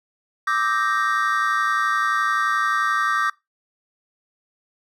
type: chord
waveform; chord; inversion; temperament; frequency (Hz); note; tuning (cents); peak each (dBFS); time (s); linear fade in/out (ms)
triangle; E half-diminished seventh; third; equal with one note detuned; 1174.7 / 1286.2 / 1568 / 1864.7; D6 / E6 / G6 / Bb6; 0 / -43 / 0 / 0; -20 / -24 / -23 / -25; 0.47-3.3; 5
effects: noise-tail reverb RT60 0.2 s tail -21 dB re dry